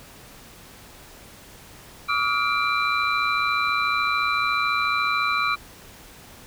sine tone cluster, 1147 / 1261 / 1405 / 2360 / 3988 Hz, D6 / D#6 / F6 / D7 / B7, -41 / +23 / +10 / +8 / +16 cents, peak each -25 / -27 / -28 / -25 / -31 dBFS, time 2.08-5.56 s, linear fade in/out 20 ms, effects pink hiss -46 dBFS RMS until 6.46 s

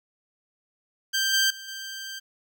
15% pulse tone with level steps, 1572 Hz, G6, 4 cents sharp, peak -16 / -13 / -32 / -28 dBFS, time 1.13-2.2 s, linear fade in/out 20 ms, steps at 1.33 / 1.5 / 1.68 s, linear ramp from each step 5 ms, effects none

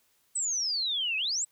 sine exponential two-way sweep, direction down then up, 8200 to 2505 to 8200 Hz, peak -27 dBFS, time 0.35-1.45 s, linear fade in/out 10 ms, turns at 1.17 s, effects white hiss -69 dBFS RMS until 1.51 s

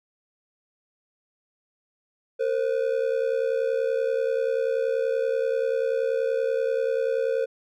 triangle ring-modulated tone, 493.9 Hz, B4, in tune, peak -17 dBFS, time 2.39-7.46 s, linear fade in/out 20 ms, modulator 35.2 Hz, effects none

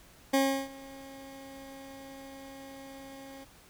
20% pulse tone with ADSR envelope, 271.2 Hz, C#4, 38 cents flat, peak -17 dBFS, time 0.33-3.45 s, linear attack 11 ms, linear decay 340 ms, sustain -23 dB, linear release 19 ms, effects pink hiss -57 dBFS RMS until 3.69 s

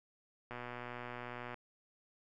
click train, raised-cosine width 0.5 ms, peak -29 dBFS, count 127, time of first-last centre 0.51-1.543 s, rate 122 Hz, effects none

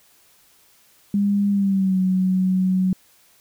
sine tone with pitch glide, 201.9 to 186.22 Hz, G#3 to F#3, -49 to +11 cents, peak -16 dBFS, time 1.14-2.93 s, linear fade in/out 2 ms, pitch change -140 cents, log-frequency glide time 1.5-1.99 s, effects white hiss -56 dBFS RMS until 3.4 s

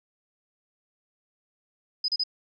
sine tone bursts, 5010 Hz, D#8, 11 cents sharp, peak -23 dBFS, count 3, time 2.04-2.237 s, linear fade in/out 5 ms, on 43 ms, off 34 ms, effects none

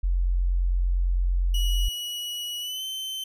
sine tone, 44.43 Hz, F1, 31 cents sharp, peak -20 dBFS, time 0.03-1.89 s, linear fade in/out 10 ms
40% pulse tone with pitch glide, 2923 to 3083 Hz, F#7 to G7, -22 to -29 cents, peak -29 dBFS, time 1.54-3.24 s, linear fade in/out 5 ms, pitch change +93 cents, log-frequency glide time 2.59-2.84 s
effects none

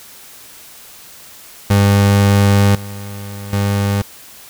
30% pulse tone with level steps, 100.5 Hz, G2, 44 cents sharp, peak -6 / -24 / -11 dBFS, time 1.7-4.02 s, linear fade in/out 5 ms, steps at 2.75 / 3.53 s, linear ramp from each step 2 ms, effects white hiss -39 dBFS RMS until 4.49 s

